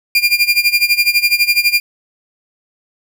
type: tone with tremolo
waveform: 30% pulse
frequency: 2400 Hz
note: D7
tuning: 37 cents sharp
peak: -5 dBFS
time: 0.15-1.8 s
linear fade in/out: 2 ms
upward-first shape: sine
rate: 12 Hz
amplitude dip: 85%
effects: none